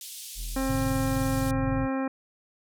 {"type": "band-pass noise", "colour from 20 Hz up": "white", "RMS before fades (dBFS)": -41, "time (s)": [0.01, 1.51], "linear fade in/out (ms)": 2, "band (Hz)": [3000, 13000], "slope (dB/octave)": 24}
{"type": "tone", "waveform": "triangle", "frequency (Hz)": 41.2, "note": "E1", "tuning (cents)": 0, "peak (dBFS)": -30, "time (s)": [0.35, 1.89], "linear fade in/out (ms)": 50}
{"type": "harmonic tone", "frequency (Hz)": 266.3, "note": "C4", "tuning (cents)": 31, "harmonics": [1, 2, 3, 4, 5, 6, 7, 9], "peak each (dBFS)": [-27, -33, -37, -39, -41, -43, -44, -46], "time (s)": [0.56, 2.08], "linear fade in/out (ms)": 5}
{"type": "chord", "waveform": "sine", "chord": "G diminished", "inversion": "none", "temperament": "just", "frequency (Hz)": [98, 117.6, 141.12], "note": ["G2", "Bb2", "Db3"], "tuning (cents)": [0, 16, 31], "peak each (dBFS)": -33, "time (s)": [0.66, 1.88], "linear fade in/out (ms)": 50}
{"effects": []}